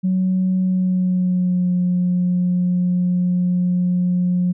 sine tone with pitch glide, 185.8 to 179.26 Hz, F#3 to F3, +7 to +45 cents, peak -14 dBFS, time 0.03-4.53 s, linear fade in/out 20 ms, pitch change -62 cents, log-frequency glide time 0.59-1.74 s, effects tanh soft clip ceiling -11 dBFS

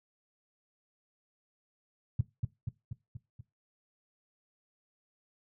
sine tone with echo, 118.8 Hz, A#2, 33 cents sharp, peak -22 dBFS, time 2.19-2.21 s, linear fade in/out 5 ms, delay 240 ms, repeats 5, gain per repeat -4 dB, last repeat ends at 3.41 s, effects noise-tail reverb RT60 0.2 s tail -17 dB re dry

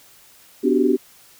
sine chord, G major seventh, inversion first, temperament equal with one note detuned, 251.4 / 293.7 / 370 / 392 Hz, B3 / D4 / F#4 / G4, +31 / 0 / 0 / 0 cents, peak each -20 dBFS, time 0.63-0.97 s, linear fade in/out 20 ms, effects white hiss -50 dBFS RMS until 1.39 s

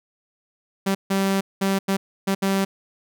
sawtooth tone bursts at uneven times, 194.5 Hz, G3, 13 cents flat, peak -15 dBFS, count 6, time 0.86-0.95 / 1.1-1.41 / 1.61-1.79 / 1.88-1.97 / 2.27-2.35 / 2.42-2.65 s, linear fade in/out 10 ms, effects none

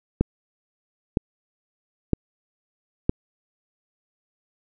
click train, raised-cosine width 3 ms, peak -5 dBFS, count 4, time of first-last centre 0.21-3.095 s, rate 1.04 Hz, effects none

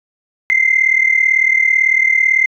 sine tone pair together, 2062 / 2100 Hz, C7 / C7, -26 / +6 cents, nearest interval unison, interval 32 cents, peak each -12 dBFS, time 0.5-2.46 s, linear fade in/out 0 ms, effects tanh soft clip ceiling -2 dBFS

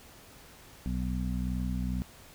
harmonic tone, 62.2 Hz, B1, 13 cents sharp, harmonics 1 / 2 / 3 / 4, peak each -32 / -38 / -34 / -38 dBFS, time 0.86-2.02 s, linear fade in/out 0 ms, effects pink hiss -53 dBFS RMS until 2.34 s

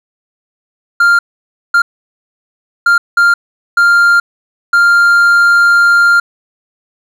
triangle tone bursts at uneven times, 1396.9 Hz, F6, in tune, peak -3 dBFS, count 6, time 1-1.19 / 1.74-1.82 / 2.86-2.98 / 3.17-3.34 / 3.77-4.2 / 4.73-6.2 s, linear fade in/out 5 ms, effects none

